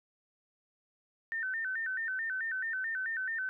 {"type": "tone with vibrato", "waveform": "sine", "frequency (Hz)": 1661.2, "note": "G#6", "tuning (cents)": 0, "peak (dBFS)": -32, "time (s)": [1.32, 3.49], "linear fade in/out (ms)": 0, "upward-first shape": "square", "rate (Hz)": 4.6, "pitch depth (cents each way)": 150, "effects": []}